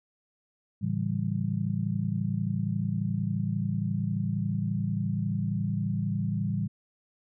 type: chord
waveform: sine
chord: A dominant seventh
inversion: none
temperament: equal with one note detuned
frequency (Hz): 110 / 141.26 / 164.81 / 196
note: A2 / C#3 / E3 / G3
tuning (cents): 0 / +33 / 0 / 0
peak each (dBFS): -31 / -34 / -32 / -31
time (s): 0.81-6.68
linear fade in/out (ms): 20
effects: none